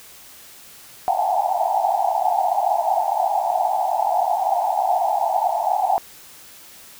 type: band-pass noise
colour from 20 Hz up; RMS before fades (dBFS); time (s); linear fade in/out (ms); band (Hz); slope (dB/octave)
pink; -20; 1.08-5.98; 0; 680 to 880; 96
effects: white hiss -44 dBFS RMS until 6.99 s